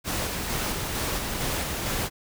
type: noise with tremolo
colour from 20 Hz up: pink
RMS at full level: -28 dBFS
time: 0.04-2.1 s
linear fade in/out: 50 ms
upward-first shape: square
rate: 2.2 Hz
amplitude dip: 25%
effects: none